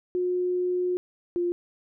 sine tone pair in turn, 360.6 / 349.9 Hz, F#4 / F4, -45 / +3 cents, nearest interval minor second, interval 52 cents, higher first, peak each -23 dBFS, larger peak neither, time 0.15-0.97 / 1.36-1.52 s, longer first, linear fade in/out 0 ms, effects none

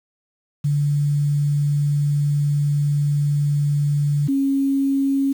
sine tone pair in turn, 145.1 / 273.9 Hz, D3 / C#4, -21 / -21 cents, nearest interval major seventh, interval 1100 cents, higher second, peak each -16 dBFS, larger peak neither, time 0.64-4.28 / 4.28-5.33 s, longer first, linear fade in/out 10 ms, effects 7-bit

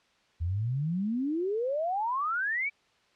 sine exponential sweep, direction up, 79.3 to 2349 Hz, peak -27 dBFS, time 0.4-2.7 s, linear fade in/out 20 ms, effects white hiss -66 dBFS RMS until 3.15 s + low-pass 4000 Hz 12 dB/octave

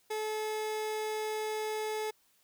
30% pulse tone, 431.2 Hz, A4, 35 cents flat, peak -30 dBFS, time 0.1-2.11 s, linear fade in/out 10 ms, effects white hiss -69 dBFS RMS until 2.43 s

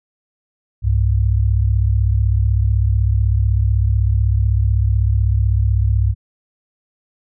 sine tone pair together, 65.14 / 101.1 Hz, C2 / G#2, -7 / -46 cents, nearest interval minor sixth, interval 761 cents, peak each -15 dBFS, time 0.82-6.15 s, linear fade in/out 50 ms, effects none

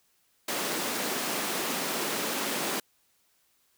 pink high-pass noise, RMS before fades -31 dBFS, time 0.48-2.8 s, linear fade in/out 5 ms, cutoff 210 Hz, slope 24 dB/octave, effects white hiss -69 dBFS RMS until 3.77 s

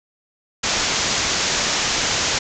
white low-pass noise, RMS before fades -21 dBFS, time 0.63-2.39 s, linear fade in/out 10 ms, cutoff 7200 Hz, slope 96 dB/octave, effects none

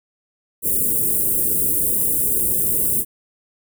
white band-stop noise, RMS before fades -19 dBFS, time 0.62-3.05 s, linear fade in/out 50 ms, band 500 to 8600 Hz, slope 48 dB/octave, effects none

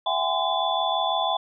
sine tone cluster, 664 / 750 / 816 / 1023 / 3460 Hz, E5 / F#5 / G#5 / C6 / A7, +12 / +23 / -31 / -39 / -30 cents, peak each -28 dBFS, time 0.06-1.37 s, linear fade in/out 5 ms, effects none

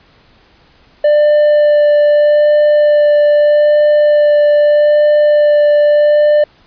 triangle tone with vibrato, 593 Hz, D5, 17 cents sharp, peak -4 dBFS, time 1.04-6.44 s, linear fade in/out 5 ms, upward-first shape sine, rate 0.8 Hz, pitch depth 9 cents each way, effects pink hiss -48 dBFS RMS until 6.66 s + resampled to 11025 Hz

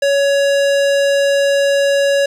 square tone, 560 Hz, C#5, 18 cents sharp, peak -12 dBFS, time 0.02-2.26 s, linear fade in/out 5 ms, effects low-pass 8000 Hz 12 dB/octave + 7-bit

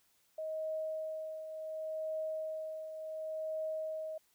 sine tone with tremolo, 630 Hz, D#5, 21 cents sharp, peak -34 dBFS, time 0.38-4.18 s, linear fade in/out 5 ms, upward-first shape triangle, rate 0.69 Hz, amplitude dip 60%, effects white hiss -72 dBFS RMS until 4.34 s

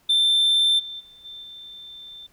sine tone with level steps, 3561 Hz, A7, 20 cents sharp, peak -13 / -32 / -46 / -36 / -38 dBFS, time 0.09-2.27 s, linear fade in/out 10 ms, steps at 0.78 / 0.99 / 1.24 / 1.42 s, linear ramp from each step 20 ms, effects tanh soft clip ceiling -15 dBFS + pink hiss -61 dBFS RMS until 2.32 s

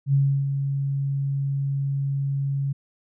sine tone with ADSR envelope, 138.59 Hz, C#3, in tune, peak -15 dBFS, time 0.06-2.73 s, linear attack 74 ms, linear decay 320 ms, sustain -7 dB, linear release 11 ms, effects none

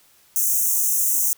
white high-pass noise, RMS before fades -20 dBFS, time 0.36-1.33 s, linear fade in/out 0 ms, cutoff 5900 Hz, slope 96 dB/octave, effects white hiss -56 dBFS RMS until 1.37 s

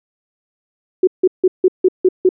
sine tone bursts, 370 Hz, F#4, in tune, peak -7 dBFS, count 7, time 1.03-2.291 s, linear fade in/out 5 ms, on 43 ms, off 160 ms, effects none

